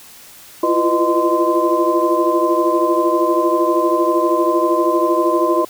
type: tone cluster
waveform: sine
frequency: 337.4 / 350.1 / 496.9 / 615 / 1034 Hz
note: E4 / F4 / B4 / D#5 / C6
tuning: +40 / +4 / +11 / -20 / -21 cents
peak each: -18 / -19 / -23 / -19 / -18 dBFS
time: 0.63-5.65 s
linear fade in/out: 5 ms
effects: white hiss -41 dBFS RMS until 5.69 s